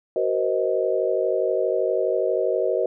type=chord; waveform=sine; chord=C half-diminished seventh; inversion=second; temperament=just; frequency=376.7 / 470.9 / 523.3 / 627.9 Hz; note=Gb4 / Bb4 / C5 / Eb5; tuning=+31 / +18 / 0 / +16 cents; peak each=-25 dBFS; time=0.16-2.86 s; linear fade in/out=2 ms; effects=none